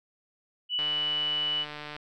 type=tone; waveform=sine; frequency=2960 Hz; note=F#7; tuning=in tune; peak=-26 dBFS; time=0.69-1.66 s; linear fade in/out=50 ms
type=click train; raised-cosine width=0.3 ms; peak=-23 dBFS; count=176; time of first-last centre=0.79-1.964 s; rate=149 Hz
effects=none